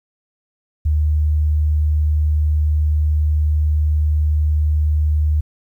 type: tone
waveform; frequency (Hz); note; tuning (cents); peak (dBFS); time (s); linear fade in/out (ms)
sine; 75.9; D#2; -42; -13; 0.85-5.41; 10
effects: 9-bit

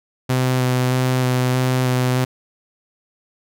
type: tone with vibrato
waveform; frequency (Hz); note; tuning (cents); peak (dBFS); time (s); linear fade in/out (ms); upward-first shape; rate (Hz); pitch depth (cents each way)
sawtooth; 127.4; C3; -46; -12; 0.29-2.25; 10; square; 1.6; 11
effects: none

